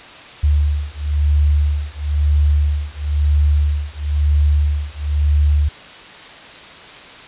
sine beating tone pair, 73.1 / 74.1 Hz, D2 / D2, -7 / +16 cents, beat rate 1 Hz, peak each -16 dBFS, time 0.43-5.69 s, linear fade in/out 10 ms, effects white hiss -37 dBFS RMS until 7.27 s + resampled to 8000 Hz

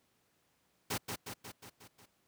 pink noise with echo, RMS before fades -35 dBFS, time 0.9-0.98 s, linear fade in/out 10 ms, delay 180 ms, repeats 6, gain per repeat -4 dB, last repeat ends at 2.06 s, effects pink hiss -74 dBFS RMS until 2.27 s + high-pass 100 Hz 12 dB/octave

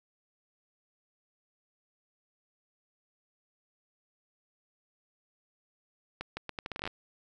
accelerating click train, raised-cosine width 0.3 ms, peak -20 dBFS, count 13, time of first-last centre 6.21-6.875 s, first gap 160 ms, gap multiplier 0.77, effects none

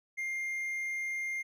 triangle tone, 2112 Hz, C7, 16 cents sharp, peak -31 dBFS, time 0.17-1.43 s, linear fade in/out 20 ms, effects none

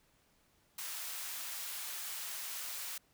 white high-pass noise, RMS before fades -42 dBFS, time 0.78-2.98 s, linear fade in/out 5 ms, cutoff 880 Hz, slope 12 dB/octave, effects pink hiss -71 dBFS RMS until 3.13 s

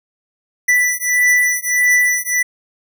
square beating tone pair, 1975.5 / 1977.1 Hz, B6 / B6, 0 / +1 cents, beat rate 1.6 Hz, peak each -16 dBFS, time 0.68-2.43 s, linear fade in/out 10 ms, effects none

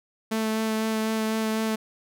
sawtooth tone with vibrato, 220 Hz, A3, in tune, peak -20 dBFS, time 0.31-1.76 s, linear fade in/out 10 ms, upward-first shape sine, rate 4 Hz, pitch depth 12 cents each way, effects none

